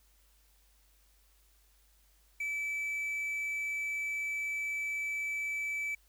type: tone with quantisation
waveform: triangle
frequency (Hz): 2308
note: D7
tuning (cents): -31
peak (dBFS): -31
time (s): 2.4-5.95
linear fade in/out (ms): 5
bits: 10
effects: added 50 Hz sine -65 dBFS peak until 6.08 s + white hiss -69 dBFS RMS until 6.08 s